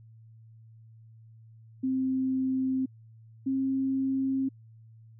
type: tone pair in turn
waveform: sine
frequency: 261.6 / 267.1 Hz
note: C4 / C4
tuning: 0 / +36 cents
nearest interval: unison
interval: 36 cents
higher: second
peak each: -25 dBFS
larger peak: neither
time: 1.83-2.86 / 3.46-4.49 s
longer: neither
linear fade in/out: 10 ms
effects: added 112 Hz sine -50 dBFS peak until 5.19 s